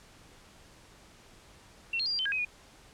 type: tone with pitch steps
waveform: sine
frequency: 2713 / 4238 / 4808 / 4747 / 3076 / 1632 / 2529 / 2451 Hz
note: E7 / C8 / D8 / D8 / G7 / G#6 / D#7 / D#7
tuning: +49 / +21 / +40 / +18 / -33 / -31 / +28 / -27 cents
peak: -28 dBFS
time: 1.93-2.45 s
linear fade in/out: 5 ms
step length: 65 ms
effects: pink hiss -56 dBFS RMS until 2.93 s + low-pass 9000 Hz 12 dB/octave